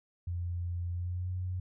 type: tone with pitch glide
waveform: sine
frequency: 87.31 to 91.28 Hz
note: F2 to F#2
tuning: 0 to -23 cents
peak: -32 dBFS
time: 0.27-1.6 s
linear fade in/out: 5 ms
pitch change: +77 cents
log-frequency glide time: 0.91-1.31 s
effects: none